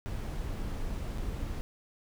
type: noise with dropouts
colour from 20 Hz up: brown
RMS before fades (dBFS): -35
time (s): 0.06-1.61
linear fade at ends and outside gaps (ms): 0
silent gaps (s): 1.175-1.183
effects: none